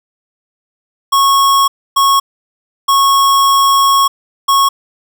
square tone bursts at uneven times, 1100 Hz, C#6, 14 cents flat, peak -8 dBFS, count 4, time 1.12-1.68 / 1.96-2.2 / 2.88-4.08 / 4.48-4.69 s, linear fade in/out 10 ms, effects none

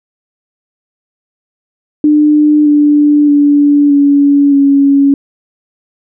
sine tone with pitch steps, 299.7 / 294.4 / 289.2 / 284 / 279 Hz, D4 / D4 / D4 / C#4 / C#4, +35 / +4 / -27 / +42 / +11 cents, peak -4 dBFS, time 2.04-5.14 s, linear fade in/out 2 ms, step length 620 ms, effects none

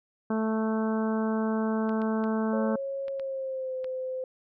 harmonic tone, 220 Hz, A3, in tune, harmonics 1 / 2 / 3 / 4 / 5 / 6 / 7, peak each -26 / -32 / -36 / -38 / -40 / -42 / -43 dBFS, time 0.3-2.76 s, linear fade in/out 5 ms
clicks, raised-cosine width 0.3 ms, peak -29 dBFS, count 6, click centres 1.893 / 2.018 / 2.24 / 3.082 / 3.197 / 3.844 s
sine tone with pitch glide, 547 to 516.3 Hz, C#5 to C5, -23 to -23 cents, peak -30 dBFS, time 2.53-4.24 s, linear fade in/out 2 ms, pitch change -100 cents, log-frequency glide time 3.1-3.75 s
effects none

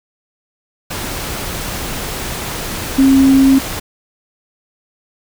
sine tone in noise, 268.9 Hz, C4, 47 cents sharp, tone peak -6 dBFS, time 2.98-3.59 s, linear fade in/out 10 ms, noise pink, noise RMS -23 dBFS, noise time 0.9-3.8 s, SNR +14 dB, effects none

